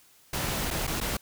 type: noise with dropouts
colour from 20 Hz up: pink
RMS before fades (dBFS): -30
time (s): 0.33-1.17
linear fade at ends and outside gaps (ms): 5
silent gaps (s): 0.705-0.709 / 0.869-0.875 / 1.004-1.011
effects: white hiss -59 dBFS RMS until 1.21 s